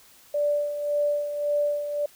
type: tone with tremolo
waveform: sine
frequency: 585 Hz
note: D5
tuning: 7 cents flat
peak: -20 dBFS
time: 0.34-2.06 s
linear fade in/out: 5 ms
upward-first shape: sine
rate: 1.8 Hz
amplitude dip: 60%
effects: white hiss -54 dBFS RMS until 2.15 s